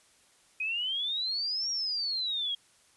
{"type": "exponential two-way sweep", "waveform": "sine", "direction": "up then down", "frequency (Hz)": [2489, 5660, 3250], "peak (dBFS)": -29, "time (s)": [0.6, 2.55], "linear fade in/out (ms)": 5, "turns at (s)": 1.7, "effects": ["white hiss -63 dBFS RMS until 2.96 s", "resampled to 24000 Hz"]}